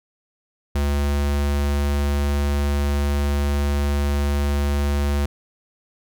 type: tone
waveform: square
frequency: 71.6 Hz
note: D2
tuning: 43 cents flat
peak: -19 dBFS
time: 0.75-5.26 s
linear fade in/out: 5 ms
effects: none